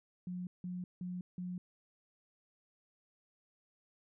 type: tone bursts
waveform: sine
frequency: 180 Hz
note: F#3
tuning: 47 cents flat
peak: -38 dBFS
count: 4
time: 0.27-1.58 s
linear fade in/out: 2 ms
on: 200 ms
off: 170 ms
effects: none